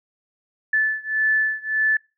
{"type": "beating tone pair", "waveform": "sine", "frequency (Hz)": [1743, 1744.7], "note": ["A6", "A6"], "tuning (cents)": [-17, -15], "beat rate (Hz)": 1.7, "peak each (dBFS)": [-21, -22], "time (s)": [0.73, 1.97], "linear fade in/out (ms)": 5, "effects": ["noise-tail reverb RT60 0.3 s tail -26 dB re dry"]}